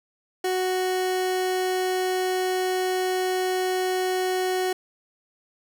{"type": "tone", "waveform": "30% pulse", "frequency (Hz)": 370, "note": "F#4", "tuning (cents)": 0, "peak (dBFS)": -20, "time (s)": [0.44, 4.73], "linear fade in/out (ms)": 5, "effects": []}